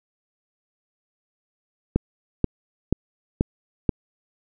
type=click train; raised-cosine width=3 ms; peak=-5 dBFS; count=5; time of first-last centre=1.96-3.892 s; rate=2.07 Hz; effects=none